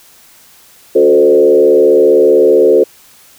sine tone with frequency modulation, 440 Hz, A4, in tune, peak -4 dBFS, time 0.95-2.84 s, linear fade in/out 10 ms, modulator 75.4 Hz, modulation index 1.3, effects white hiss -43 dBFS RMS until 3.38 s

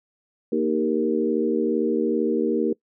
harmonic tone with a mistuned harmonic, 77.78 Hz, D#2, in tune, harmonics 3 / 4 / 5 / 6, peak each -25 / -25 / -25 / -25 dBFS, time 0.52-2.73 s, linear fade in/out 5 ms, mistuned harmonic 5, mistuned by +21 cents, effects noise-tail reverb RT60 0.1 s tail -23 dB re dry

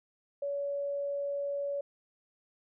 sine tone, 566 Hz, C#5, 36 cents sharp, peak -31 dBFS, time 0.42-1.81 s, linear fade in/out 5 ms, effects none

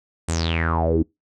sawtooth tone with low-pass filter sweep, 82.41 Hz, E2, in tune, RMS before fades -21 dBFS, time 0.28-1.03 s, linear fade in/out 10 ms, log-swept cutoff 8800 to 280 Hz, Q 9, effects noise-tail reverb RT60 0.2 s tail -26 dB re dry

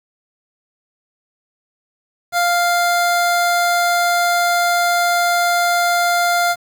25% pulse tone, 698.5 Hz, F5, in tune, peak -10 dBFS, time 2.32-6.56 s, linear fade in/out 50 ms, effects 7-bit

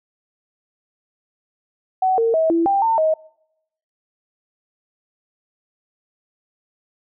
sine tone with pitch steps, 751 / 457 / 643 / 333.9 / 791 / 903 / 631 Hz, F#5 / A#4 / E5 / E4 / G5 / A5 / D#5, +26 / -34 / -43 / +22 / +15 / +45 / +24 cents, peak -14 dBFS, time 2.02-3.14 s, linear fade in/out 5 ms, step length 160 ms, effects noise-tail reverb RT60 0.8 s tail -25 dB re dry

